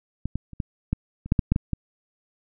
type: clicks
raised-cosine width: 5 ms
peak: -15 / -14 / -28 / -14 / -10 / -23 / -6 / -6 / -6 / -10 / -12 dBFS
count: 11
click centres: 0.256 / 0.356 / 0.533 / 0.602 / 0.93 / 1.26 / 1.321 / 1.392 / 1.52 / 1.561 / 1.733 s
effects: none